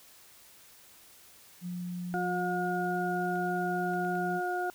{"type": "tone", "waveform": "sine", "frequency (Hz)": 177.8, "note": "F3", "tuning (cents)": 31, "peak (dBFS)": -34, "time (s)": [1.61, 4.41], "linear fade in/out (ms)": 50}
{"type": "harmonic tone", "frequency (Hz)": 359.3, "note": "F4", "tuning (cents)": 49, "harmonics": [1, 2, 4], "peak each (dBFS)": [-34, -32, -36], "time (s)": [2.14, 4.7], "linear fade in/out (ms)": 0}
{"type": "clicks", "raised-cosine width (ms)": 0.3, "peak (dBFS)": -37, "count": 4, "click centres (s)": [3.357, 3.936, 4.049, 4.154]}
{"effects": ["white hiss -56 dBFS RMS until 4.74 s"]}